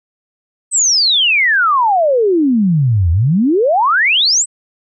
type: exponential two-way sweep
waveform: sine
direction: down then up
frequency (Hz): 8372 to 79.6 to 8372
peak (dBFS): -9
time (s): 0.71-4.46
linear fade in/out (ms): 50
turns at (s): 3.11
effects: none